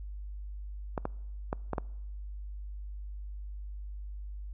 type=clicks; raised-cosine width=1 ms; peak=-17 dBFS; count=5; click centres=0.978 / 1.054 / 1.529 / 1.733 / 1.782 s; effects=noise-tail reverb RT60 1.0 s tail -25 dB re dry + added 50 Hz sine -38 dBFS peak until 4.53 s